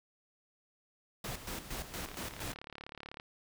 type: noise with tremolo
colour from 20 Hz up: pink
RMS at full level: -40 dBFS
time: 1.24-2.54 s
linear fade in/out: 5 ms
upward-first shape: square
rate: 4.3 Hz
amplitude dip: 65%
type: click train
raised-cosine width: 0.3 ms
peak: -29 dBFS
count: 42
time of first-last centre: 2.06-3.199 s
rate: 36 Hz
effects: none